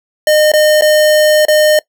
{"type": "tone with dropouts", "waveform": "square", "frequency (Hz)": 610, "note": "D#5", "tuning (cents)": -34, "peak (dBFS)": -7, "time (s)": [0.27, 1.79], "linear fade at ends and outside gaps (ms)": 2, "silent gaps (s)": [[0.518, 0.536], [0.811, 0.821], [1.452, 1.483]], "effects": ["noise-tail reverb RT60 0.1 s tail -22 dB re dry"]}